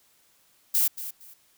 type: noise with echo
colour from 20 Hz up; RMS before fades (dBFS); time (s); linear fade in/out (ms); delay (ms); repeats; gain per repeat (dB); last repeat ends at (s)
violet; -22; 0.74-0.88; 10; 230; 2; -13; 1.34
effects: white hiss -63 dBFS RMS until 1.57 s